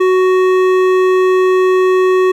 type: tone with hard clipping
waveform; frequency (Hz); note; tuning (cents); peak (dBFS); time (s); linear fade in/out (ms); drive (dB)
triangle; 371.4; F#4; +7; -10; 0-2.32; 10; 16
effects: none